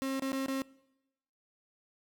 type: tone with dropouts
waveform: 35% pulse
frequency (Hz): 268.1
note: C4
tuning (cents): +42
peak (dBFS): -30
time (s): 0.02-0.62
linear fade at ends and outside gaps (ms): 0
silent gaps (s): 0.196-0.222 / 0.319-0.33 / 0.461-0.483
effects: noise-tail reverb RT60 0.9 s tail -22 dB re dry